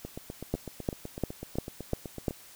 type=two click trains; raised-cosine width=2 ms; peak=-24 / -14 dBFS; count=19 / 6; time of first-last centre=0.05-2.308 / 0.54-2.282 s; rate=7.97 / 2.87 Hz; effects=white hiss -52 dBFS RMS until 2.55 s